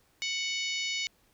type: harmonic tone with a mistuned harmonic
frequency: 741 Hz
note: F#5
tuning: 2 cents sharp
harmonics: 3 / 4 / 5 / 6 / 7 / 8 / 9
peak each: -34 / -36 / -38 / -40 / -41 / -42 / -43 dBFS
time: 0.22-1.07 s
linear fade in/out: 0 ms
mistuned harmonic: 9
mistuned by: +67 cents
effects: pink hiss -67 dBFS RMS until 1.33 s